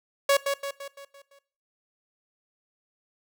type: tone with echo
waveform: sawtooth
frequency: 558 Hz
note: C#5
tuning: 11 cents sharp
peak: -14 dBFS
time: 0.29-0.37 s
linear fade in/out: 5 ms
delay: 170 ms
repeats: 6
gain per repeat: -6 dB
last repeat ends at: 1.39 s
effects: noise-tail reverb RT60 0.5 s tail -20 dB re dry